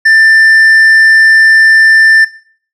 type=tone with tanh clipping; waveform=sine; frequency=1780 Hz; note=A6; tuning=20 cents sharp; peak=-4 dBFS; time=0.05-2.25 s; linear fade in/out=10 ms; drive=6 dB; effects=noise-tail reverb RT60 0.5 s tail -19 dB re dry